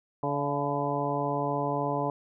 harmonic tone with a mistuned harmonic, 143.5 Hz, D3, 40 cents flat, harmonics 1 / 2 / 3 / 4 / 5 / 6 / 7, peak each -34 / -34 / -34 / -34 / -34 / -34 / -34 dBFS, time 0.23-2.1 s, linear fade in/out 2 ms, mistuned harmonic 5, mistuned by -51 cents, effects none

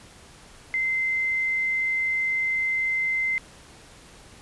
sine tone, 2074 Hz, C7, 16 cents flat, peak -22 dBFS, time 0.74-3.38 s, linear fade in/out 0 ms, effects pink hiss -49 dBFS RMS until 4.41 s + resampled to 24000 Hz

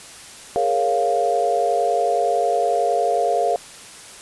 sine chord, Bb minor seventh, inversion third, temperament equal, 415.3 / 466.2 / 554.4 / 698.5 Hz, Ab4 / Bb4 / Db5 / F5, 0 / 0 / 0 / 0 cents, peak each -25 / -23 / -24 / -19 dBFS, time 0.56-3.56 s, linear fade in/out 0 ms, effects white hiss -40 dBFS RMS until 4.21 s + resampled to 24000 Hz

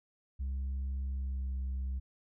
sine tone with pitch glide, 66.8 to 65.43 Hz, C2 to C2, +36 to +1 cents, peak -30 dBFS, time 0.39-2 s, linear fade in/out 20 ms, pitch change -35 cents, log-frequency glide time 1.08-1.53 s, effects tanh soft clip ceiling -32 dBFS

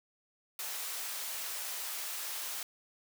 white high-pass noise, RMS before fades -39 dBFS, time 0.59-2.63 s, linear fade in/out 2 ms, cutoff 610 Hz, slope 12 dB/octave, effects none

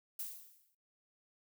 violet noise with exponential decay, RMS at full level -39 dBFS, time 0.19-0.75 s, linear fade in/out 5 ms, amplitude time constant 120 ms, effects noise-tail reverb RT60 0.3 s tail -24 dB re dry

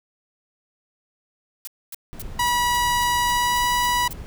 blue noise bursts, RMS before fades -34 dBFS, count 10, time 1.65-4.13 s, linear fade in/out 0 ms, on 23 ms, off 250 ms
brown noise, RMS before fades -35 dBFS, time 2.13-4.26 s, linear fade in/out 0 ms
sawtooth tone with pitch glide, 971 to 977.2 Hz, B5 to B5, -30 to -19 cents, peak -15 dBFS, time 2.39-4.08 s, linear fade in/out 5 ms, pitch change +11 cents, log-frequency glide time 3.26-3.66 s
effects none

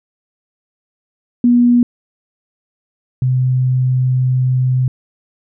sine tone pair in turn, 241.8 / 128.09 Hz, B3 / C3, -36 / -36 cents, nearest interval major seventh, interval 1100 cents, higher first, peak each -7 / -11 dBFS, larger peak first, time 1.44-1.83 / 3.22-4.88 s, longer second, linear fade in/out 2 ms, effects none

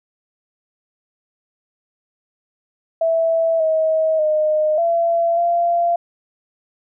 sine tone with pitch steps, 657 / 636 / 615 / 676 / 688 Hz, E5 / D#5 / D#5 / E5 / F5, -6 / +38 / -20 / +43 / -26 cents, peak -14 dBFS, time 3.01-5.96 s, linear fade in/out 5 ms, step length 590 ms, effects none

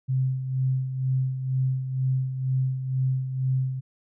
sine tone with tremolo, 130.81 Hz, C3, in tune, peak -20 dBFS, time 0.08-3.81 s, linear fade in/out 20 ms, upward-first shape sine, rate 2.1 Hz, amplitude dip 60%, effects none

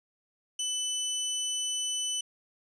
20% pulse tone, 3000 Hz, F#7, 23 cents sharp, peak -24 dBFS, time 0.59-2.21 s, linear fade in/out 5 ms, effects resampled to 22050 Hz

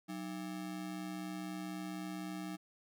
square ring-modulated tone, 246.9 Hz, B3, in tune, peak -38 dBFS, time 0.08-2.57 s, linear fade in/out 20 ms, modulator 62 Hz, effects none

